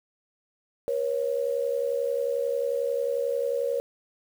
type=tone pair together; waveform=sine; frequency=478.8 / 550 Hz; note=A#4 / C#5; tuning=+46 / -14 cents; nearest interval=major second; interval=240 cents; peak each=-27 dBFS; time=0.88-3.8 s; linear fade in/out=0 ms; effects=8-bit